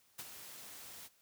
white noise with ADSR envelope, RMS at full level -43 dBFS, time 0.18-1.09 s, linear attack 15 ms, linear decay 38 ms, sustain -8 dB, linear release 33 ms, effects white hiss -70 dBFS RMS until 1.21 s + high-pass 60 Hz 12 dB/octave

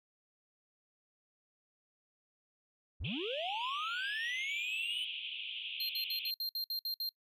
triangle linear sweep, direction up, 46.25 to 3051 Hz, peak -35 dBFS, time 3-5.05 s, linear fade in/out 10 ms
white band-pass noise, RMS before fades -42 dBFS, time 3.04-6.31 s, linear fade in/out 10 ms, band 2500 to 3400 Hz, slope 96 dB/octave
square tone bursts, 4186 Hz, C8, in tune, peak -35 dBFS, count 9, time 5.8-7.091 s, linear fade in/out 2 ms, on 91 ms, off 59 ms
effects noise-tail reverb RT60 0.1 s tail -24 dB re dry

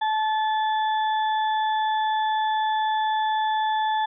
harmonic tone, 868 Hz, A5, 24 cents flat, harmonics 1 / 2 / 4, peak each -21 / -32 / -35 dBFS, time 0.01-4.06 s, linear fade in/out 10 ms, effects none

